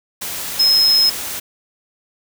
sine tone in noise, 5150 Hz, E8, 41 cents flat, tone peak -10 dBFS, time 0.59-1.1 s, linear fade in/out 10 ms, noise white, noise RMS -26 dBFS, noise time 0.21-1.4 s, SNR +13 dB, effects none

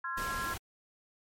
sine chord, F minor, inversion second, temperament equal with one note detuned, 1046.5 / 1367.4 / 1661.2 Hz, C6 / F6 / Ab6, 0 / -37 / 0 cents, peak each -38 dBFS, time 0.04-0.54 s, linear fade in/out 5 ms
pink noise, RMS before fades -40 dBFS, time 0.17-0.58 s, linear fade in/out 10 ms
effects MP3 64 kbps

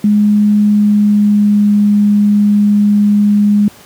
sine tone with pitch glide, 208.3 to 206.3 Hz, G#3 to G#3, +5 to -11 cents, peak -6 dBFS, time 0.04-3.68 s, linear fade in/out 2 ms, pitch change -16 cents, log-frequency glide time 0.58-1.73 s, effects pink hiss -39 dBFS RMS until 3.85 s + high-pass 100 Hz 12 dB/octave

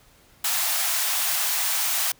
white high-pass noise, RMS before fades -24 dBFS, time 0.44-2.12 s, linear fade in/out 5 ms, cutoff 630 Hz, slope 96 dB/octave, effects pink hiss -56 dBFS RMS until 2.19 s

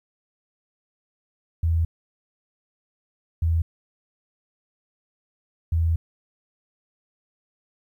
sine tone bursts at uneven times, 82.4 Hz, E2, in tune, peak -18 dBFS, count 3, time 1.63-1.85 / 3.42-3.62 / 5.72-5.96 s, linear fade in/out 5 ms, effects 10-bit

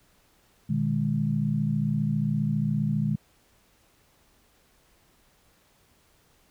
sine tone cluster, 120.2 / 152.7 / 207.6 Hz, B2 / D#3 / G#3, -46 / -32 / 0 cents, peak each -30 / -26 / -27 dBFS, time 0.69-3.16 s, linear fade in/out 10 ms, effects pink hiss -63 dBFS RMS until 6.5 s

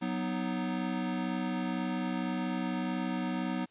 square chord, B major, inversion second, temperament equal, 185 / 246.9 / 311.1 Hz, F#3 / B3 / D#4, 0 / 0 / 0 cents, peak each -36 / -35 / -38 dBFS, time 0.01-3.66 s, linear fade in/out 20 ms, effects white hiss -67 dBFS RMS until 3.7 s + resampled to 8000 Hz

